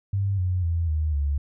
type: tone with pitch steps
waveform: sine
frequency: 98.7 / 91.03 / 83.96 / 77.44 / 71.42 Hz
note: G2 / F#2 / E2 / D#2 / D2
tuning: +12 / -28 / +32 / -8 / -48 cents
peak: -21 dBFS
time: 0.13-1.38 s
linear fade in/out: 5 ms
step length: 250 ms
effects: none